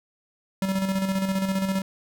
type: tone with tremolo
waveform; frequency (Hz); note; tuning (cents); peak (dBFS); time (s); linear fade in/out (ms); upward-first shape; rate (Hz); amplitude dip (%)
square; 192.1; G3; -35; -22; 0.62-1.82; 2; square; 15; 45
effects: none